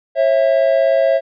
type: tone pair together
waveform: triangle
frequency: 542.7 / 659.3 Hz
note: C#5 / E5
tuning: -37 / 0 cents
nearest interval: minor third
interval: 337 cents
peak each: -12 dBFS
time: 0.15-1.21 s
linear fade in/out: 50 ms
effects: resampled to 11025 Hz